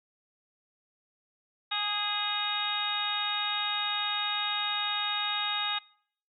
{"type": "harmonic tone with a mistuned harmonic", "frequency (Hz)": 415.3, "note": "G#4", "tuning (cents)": 0, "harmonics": [2, 3, 4, 5, 6, 7, 8, 9], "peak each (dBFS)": [-37, -36, -39, -42, -39, -40, -43, -31], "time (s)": [1.71, 5.79], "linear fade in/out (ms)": 10, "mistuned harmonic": 4, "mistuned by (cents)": -23, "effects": ["noise-tail reverb RT60 0.6 s tail -24 dB re dry"]}